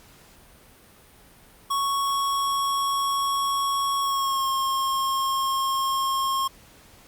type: tone with pitch glide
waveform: square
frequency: 1108.7 to 1075.3 Hz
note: C#6 to C6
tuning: 0 to +47 cents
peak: -23 dBFS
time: 1.7-6.48 s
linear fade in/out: 10 ms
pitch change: -53 cents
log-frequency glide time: 4.01-4.48 s
effects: pink hiss -52 dBFS RMS until 7.07 s + Opus 48 kbps